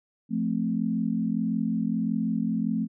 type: chord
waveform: sine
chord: F major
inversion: none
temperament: equal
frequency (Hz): 174.61 / 220 / 261.6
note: F3 / A3 / C4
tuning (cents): 0 / 0 / 0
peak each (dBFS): -30 / -26 / -30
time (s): 0.29-2.88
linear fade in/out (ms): 50
effects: none